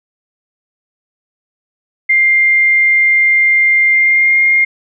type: tone with pitch glide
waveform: sine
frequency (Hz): 2100 to 2124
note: C7 to C7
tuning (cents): +6 to +25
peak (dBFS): -7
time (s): 2.09-4.65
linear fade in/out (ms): 10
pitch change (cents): +19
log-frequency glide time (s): 3.88-4.38
effects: none